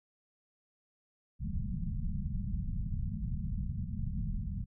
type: low-pass noise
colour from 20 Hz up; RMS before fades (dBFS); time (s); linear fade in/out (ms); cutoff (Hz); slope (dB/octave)
pink; -35; 1.39-4.66; 50; 220; 96
effects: none